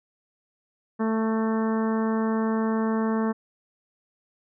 harmonic tone with a mistuned harmonic, 221.6 Hz, A3, 13 cents sharp, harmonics 1 / 2 / 3 / 4 / 5 / 6 / 7 / 8, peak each -23 / -29 / -36 / -35 / -35 / -41 / -42 / -43 dBFS, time 0.99-3.33 s, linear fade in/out 20 ms, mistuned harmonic 8, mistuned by +18 cents, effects none

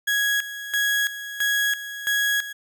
35% pulse tone with tremolo, 1661.2 Hz, G#6, in tune, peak -18 dBFS, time 0.07-2.53 s, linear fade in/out 10 ms, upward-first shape square, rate 1.5 Hz, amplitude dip 75%, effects none

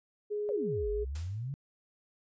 sine tone, 416.9 Hz, G#4, 7 cents sharp, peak -31 dBFS, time 0.3-1.05 s, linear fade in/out 20 ms
sine exponential two-way sweep, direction down then up, 608 to 47.67 to 145.3 Hz, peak -34 dBFS, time 0.49-1.54 s, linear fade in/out 0 ms, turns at 0.89 s
white noise with exponential decay, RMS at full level -45 dBFS, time 1.15-1.51 s, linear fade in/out 5 ms, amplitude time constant 78 ms
effects resampled to 16000 Hz

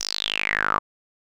sawtooth tone with band-pass filter sweep, 51.91 Hz, G#1, in tune, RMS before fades -25 dBFS, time 0-0.79 s, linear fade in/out 10 ms, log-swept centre 5900 to 1100 Hz, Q 8.1, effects none

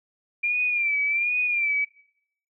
sine tone with vibrato, 2379 Hz, D7, 22 cents sharp, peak -21 dBFS, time 0.43-1.85 s, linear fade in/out 10 ms, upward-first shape sine, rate 1.3 Hz, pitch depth 74 cents each way, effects noise-tail reverb RT60 0.7 s tail -21 dB re dry

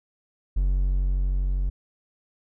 triangle tone with level ramp, 46.31 Hz, F#1, 2 cents sharp, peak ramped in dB -17 to -20 dBFS, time 0.56-1.7 s, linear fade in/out 10 ms, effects none

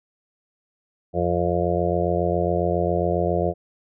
harmonic tone, 87.31 Hz, F2, in tune, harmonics 1 / 2 / 4 / 5 / 6 / 7 / 8, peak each -27 / -27 / -27 / -27 / -27 / -27 / -27 dBFS, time 1.13-3.54 s, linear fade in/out 50 ms, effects none

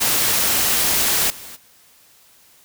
white noise with level steps, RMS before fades -18 / -37 dBFS, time 0-1.57 s, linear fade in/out 20 ms, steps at 1.3 s, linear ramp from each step 2 ms, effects white hiss -52 dBFS RMS until 2.64 s

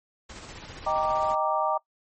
pink noise with tremolo, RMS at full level -41 dBFS, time 0.29-1.35 s, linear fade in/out 10 ms, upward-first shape square, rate 15 Hz, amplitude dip 30%
sine chord, Eb major seventh, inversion none, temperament equal, 622.3 / 784 / 932.3 / 1174.7 Hz, Eb5 / G5 / Bb5 / D6, 0 / 0 / 0 / 0 cents, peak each -28 dBFS, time 0.86-1.78 s, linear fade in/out 10 ms
effects noise-tail reverb RT60 0.1 s tail -21 dB re dry + MP3 32 kbps

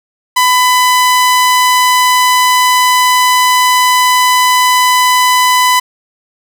sawtooth tone, 1001 Hz, B5, 23 cents sharp, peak -3 dBFS, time 0.36-5.8 s, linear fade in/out 10 ms, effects none

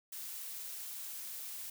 blue noise, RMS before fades -44 dBFS, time 0.12-1.7 s, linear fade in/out 5 ms, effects none

